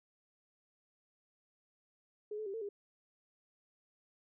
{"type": "tone with pitch steps", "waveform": "sine", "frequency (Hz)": [420.8, 432.4, 391.8, 450.2, 405.6], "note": ["G#4", "A4", "G4", "A4", "G#4"], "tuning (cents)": [23, -30, -1, 40, -41], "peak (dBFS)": -38, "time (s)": [2.31, 2.69], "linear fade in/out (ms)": 5, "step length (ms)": 76, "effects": []}